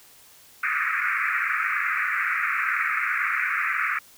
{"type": "band-pass noise", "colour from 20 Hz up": "pink", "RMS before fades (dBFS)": -25, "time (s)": [0.63, 3.99], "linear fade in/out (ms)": 5, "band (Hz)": [1200, 2400], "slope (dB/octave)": 96, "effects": ["white hiss -52 dBFS RMS until 4.17 s"]}